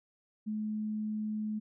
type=tone; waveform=sine; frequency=214.1 Hz; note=A3; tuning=47 cents flat; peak=-32 dBFS; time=0.46-1.6 s; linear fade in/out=20 ms; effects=none